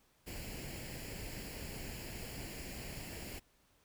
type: noise with comb filter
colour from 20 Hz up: pink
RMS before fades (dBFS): -45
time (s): 0.26-3.4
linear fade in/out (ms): 20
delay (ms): 0.41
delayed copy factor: +0.65
effects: pink hiss -71 dBFS RMS until 3.84 s